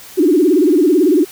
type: tone with vibrato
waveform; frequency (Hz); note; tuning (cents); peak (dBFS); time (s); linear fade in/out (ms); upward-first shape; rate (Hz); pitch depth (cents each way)
sine; 330.7; E4; +6; -8; 0.17-1.25; 20; sine; 18; 250
effects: white hiss -37 dBFS RMS until 1.31 s